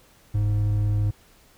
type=tone pair together; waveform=triangle; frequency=46.25 / 103.83 Hz; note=F#1 / G#2; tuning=0 / 0 cents; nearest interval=octave + major second; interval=1400 cents; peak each=-27 / -18 dBFS; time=0.34-1.11 s; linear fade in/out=10 ms; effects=pink hiss -56 dBFS RMS until 1.57 s